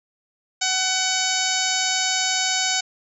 harmonic tone with a mistuned harmonic, 751 Hz, F#5, 26 cents sharp, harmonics 1 / 2 / 3 / 4 / 5 / 6 / 7 / 8 / 9 / 10, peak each -29 / -29 / -29 / -29 / -29 / -29 / -29 / -29 / -29 / -29 dBFS, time 0.61-2.81 s, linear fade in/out 10 ms, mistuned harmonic 10, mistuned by -52 cents, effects none

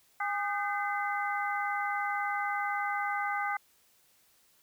harmonic tone with a mistuned harmonic, 407.9 Hz, G#4, 31 cents flat, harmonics 2 / 3 / 4 / 5, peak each -33 / -35 / -36 / -37 dBFS, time 0.2-3.57 s, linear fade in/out 5 ms, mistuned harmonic 4, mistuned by -100 cents, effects white hiss -66 dBFS RMS until 4.62 s

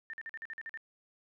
sine tone bursts, 1795 Hz, A6, 34 cents sharp, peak -39 dBFS, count 9, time 0.1-0.774 s, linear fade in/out 0 ms, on 34 ms, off 46 ms, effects none

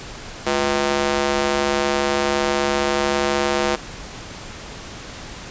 square tone with high-pass filter, 70.7 Hz, C#2, 35 cents sharp, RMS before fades -20 dBFS, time 0.46-3.76 s, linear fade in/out 10 ms, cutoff 410 Hz, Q 0.93, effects pink hiss -35 dBFS RMS until 5.5 s + resampled to 16000 Hz

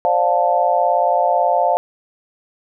sine chord, D minor seventh, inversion third, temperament just, 528.6 / 587.3 / 704.8 / 881 Hz, C5 / D5 / F5 / A5, +18 / 0 / +16 / +2 cents, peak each -21 / -20 / -16 / -19 dBFS, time 0.05-1.77 s, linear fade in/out 0 ms, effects none

